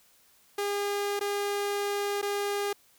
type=tone with dropouts; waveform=sawtooth; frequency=405.9 Hz; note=G#4; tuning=40 cents flat; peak=-24 dBFS; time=0.58-2.73 s; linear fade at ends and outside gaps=5 ms; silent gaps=1.194-1.209 / 2.216-2.226 s; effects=white hiss -62 dBFS RMS until 2.98 s